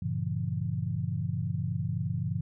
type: chord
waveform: sine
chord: G diminished seventh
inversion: none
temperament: just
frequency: 98 / 117.6 / 141.12 / 169.34 Hz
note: G2 / Bb2 / Db3 / Fb3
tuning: 0 / +16 / +31 / +47 cents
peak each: -34 dBFS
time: 0.02-2.41 s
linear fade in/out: 5 ms
effects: none